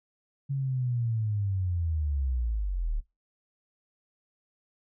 sine linear sweep, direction down, 140 to 34.76 Hz, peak -26 dBFS, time 0.49-3.01 s, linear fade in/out 20 ms, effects noise-tail reverb RT60 0.2 s tail -18 dB re dry

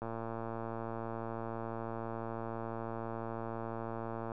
click train, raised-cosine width 1 ms, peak -26 dBFS, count 491, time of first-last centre 0.02-4.318 s, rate 114 Hz, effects none

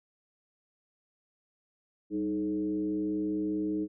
sine tone with frequency modulation, 311.1 Hz, D#4, in tune, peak -28 dBFS, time 2.1-3.88 s, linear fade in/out 50 ms, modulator 115 Hz, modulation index 0.7, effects none

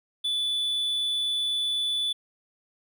triangle tone, 3472 Hz, A7, 24 cents flat, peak -23 dBFS, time 0.24-2.13 s, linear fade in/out 10 ms, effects none

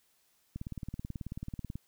click train, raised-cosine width 5 ms, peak -26 dBFS, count 23, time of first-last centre 0.56-1.756 s, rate 18.4 Hz, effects white hiss -71 dBFS RMS until 1.87 s

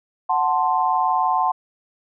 sine chord, F# diminished, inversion none, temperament equal, 740 / 880 / 1046.5 Hz, F#5 / A5 / C6, 0 / 0 / 0 cents, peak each -21 dBFS, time 0.29-1.52 s, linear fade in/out 10 ms, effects none

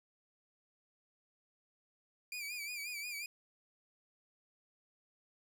sawtooth tone with vibrato, 2371 Hz, D7, 16 cents sharp, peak -37 dBFS, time 2.32-3.26 s, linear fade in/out 2 ms, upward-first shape sine, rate 5.6 Hz, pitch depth 78 cents each way, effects none

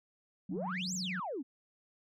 sine tone with vibrato, 183.6 Hz, F#3, 13 cents flat, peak -36 dBFS, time 0.49-1.2 s, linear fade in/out 5 ms, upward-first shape triangle, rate 20 Hz, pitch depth 110 cents each way
sine exponential two-way sweep, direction up then down, 237.9 to 7902 to 237.9 Hz, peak -35 dBFS, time 0.5-1.43 s, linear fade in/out 20 ms, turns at 0.94 s
effects tanh soft clip ceiling -29 dBFS

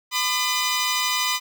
10% pulse tone pair together, 1005.4 / 1209 Hz, B5 / D6, +31 / +50 cents, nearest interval minor third, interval 319 cents, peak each -14 / -17 dBFS, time 0.11-1.4 s, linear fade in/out 50 ms, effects none

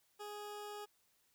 20% pulse tone, 415.3 Hz, G#4, in tune, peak -40 dBFS, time 0.19-0.86 s, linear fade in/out 20 ms, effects white hiss -75 dBFS RMS until 1.34 s

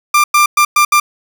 30% pulse tone bursts at uneven times, 1189 Hz, D6, 21 cents sharp, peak -4 dBFS, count 5, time 0.14-0.24 / 0.34-0.46 / 0.57-0.65 / 0.76-0.85 / 0.92-1 s, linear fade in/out 5 ms, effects none

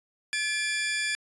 sawtooth tone pair together, 1717.6 / 2374 Hz, A6 / D7, -42 / +18 cents, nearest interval tritone, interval 560 cents, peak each -26 dBFS, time 0.33-1.15 s, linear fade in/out 0 ms, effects resampled to 24000 Hz

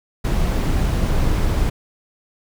brown noise, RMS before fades -18 dBFS, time 0.24-1.7 s, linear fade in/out 10 ms, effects none

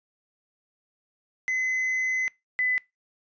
triangle / sine tone pair in turn, 2035 / 2006 Hz, C7 / B6, -49 / +26 cents, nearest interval unison, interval 25 cents, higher first, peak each -22 dBFS, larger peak neither, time 1.48-2.28 / 2.59-2.78 s, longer first, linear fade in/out 0 ms, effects noise-tail reverb RT60 0.2 s tail -22 dB re dry + resampled to 16000 Hz

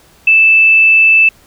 sine tone, 2637 Hz, E7, in tune, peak -4 dBFS, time 0.27-1.29 s, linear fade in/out 5 ms, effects pink hiss -46 dBFS RMS until 1.46 s

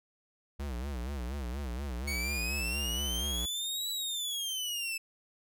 square tone with vibrato, 65.41 Hz, C2, in tune, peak -35 dBFS, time 0.59-3.46 s, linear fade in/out 10 ms, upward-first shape sine, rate 4.2 Hz, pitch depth 180 cents each way
sawtooth exponential two-way sweep, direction up then down, 2217 to 3951 to 2619 Hz, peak -30 dBFS, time 2.07-4.98 s, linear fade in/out 10 ms, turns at 3.9 s
effects none

